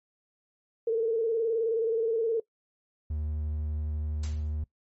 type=tone with vibrato; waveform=sine; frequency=453 Hz; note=A#4; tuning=50 cents flat; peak=-23 dBFS; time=0.87-2.4 s; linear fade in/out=5 ms; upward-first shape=square; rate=19 Hz; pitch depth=42 cents each way
type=tone; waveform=triangle; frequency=76 Hz; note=D#2; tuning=40 cents flat; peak=-27 dBFS; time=3.1-4.64 s; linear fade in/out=5 ms
type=noise with exponential decay; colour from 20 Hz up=white; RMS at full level=-41 dBFS; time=4.23-4.56 s; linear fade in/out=5 ms; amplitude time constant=71 ms
effects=noise-tail reverb RT60 0.1 s tail -21 dB re dry + MP3 32 kbps